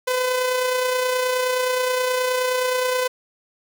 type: tone with amplitude modulation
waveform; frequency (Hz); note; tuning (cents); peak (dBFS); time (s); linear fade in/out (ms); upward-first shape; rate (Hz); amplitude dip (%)
sawtooth; 506; B4; +42; -14; 0.07-3.08; 10; sine; 29.5; 35
effects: none